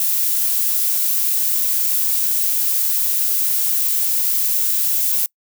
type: noise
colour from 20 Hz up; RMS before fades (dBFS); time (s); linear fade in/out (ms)
violet; -18; 0-5.26; 2
effects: noise-tail reverb RT60 0.1 s tail -26 dB re dry